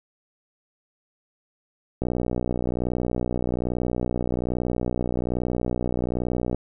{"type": "click train", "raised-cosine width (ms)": 2, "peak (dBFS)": -12, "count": 278, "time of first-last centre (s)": [2.02, 6.546], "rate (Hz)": 61.2, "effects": []}